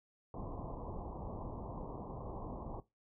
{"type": "low-pass noise", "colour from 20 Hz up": "pink", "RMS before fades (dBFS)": -44, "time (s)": [0.34, 2.8], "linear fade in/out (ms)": 2, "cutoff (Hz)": 1100, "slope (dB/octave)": 96, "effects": ["noise-tail reverb RT60 0.2 s tail -18 dB re dry"]}